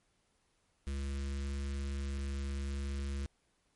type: tone with notch filter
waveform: square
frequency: 69.2 Hz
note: C#2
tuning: 2 cents flat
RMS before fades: -37 dBFS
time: 0.87-3.26 s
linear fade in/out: 0 ms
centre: 760 Hz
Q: 0.65
effects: pink hiss -75 dBFS RMS until 3.75 s + MP3 48 kbps